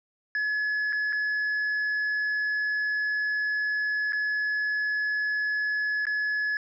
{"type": "tone with dropouts", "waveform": "triangle", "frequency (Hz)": 1702, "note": "G#6", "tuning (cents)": 42, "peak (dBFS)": -23, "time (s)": [0.35, 6.57], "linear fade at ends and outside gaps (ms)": 1, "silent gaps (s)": [[0.925, 0.929], [1.125, 1.129], [4.123, 4.131], [6.054, 6.068]], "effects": ["resampled to 16000 Hz"]}